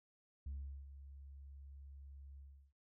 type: tone with ADSR envelope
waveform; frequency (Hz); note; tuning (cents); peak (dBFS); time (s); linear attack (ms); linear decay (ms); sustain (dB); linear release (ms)
sine; 69.2; C#2; -2; -39; 0.46-2.73; 6; 390; -12; 350
effects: tanh soft clip ceiling -40 dBFS